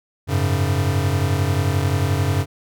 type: chord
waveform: square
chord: F# suspended second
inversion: none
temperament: equal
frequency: 92.5 / 103.83 / 138.59 Hz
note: F#2 / G#2 / C#3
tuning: 0 / 0 / 0 cents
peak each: -21 / -24 / -23 dBFS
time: 0.27-2.46 s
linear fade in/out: 50 ms
effects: none